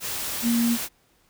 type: tone in noise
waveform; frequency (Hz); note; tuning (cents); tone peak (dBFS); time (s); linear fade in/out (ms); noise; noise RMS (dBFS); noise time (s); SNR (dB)
sine; 234.3; A#3; +9; -19; 0.42-0.78; 50; white; -30; 0-0.89; +8
effects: pink hiss -63 dBFS RMS until 1.29 s